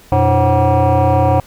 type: tone with frequency modulation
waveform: sine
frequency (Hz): 330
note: E4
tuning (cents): +2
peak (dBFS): -7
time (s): 0.12-1.4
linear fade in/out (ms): 2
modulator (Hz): 209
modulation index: 2.7
effects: tanh soft clip ceiling -7 dBFS + pink hiss -44 dBFS RMS until 1.46 s